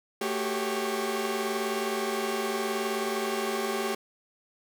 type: tone cluster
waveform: sawtooth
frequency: 224 / 377.5 / 396.7 / 555 / 1097 Hz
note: A3 / F#4 / G4 / C#5 / C#6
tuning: +31 / +35 / +21 / +2 / -18 cents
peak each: -31 / -31 / -27 / -34 / -35 dBFS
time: 0.21-3.95 s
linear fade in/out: 5 ms
effects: none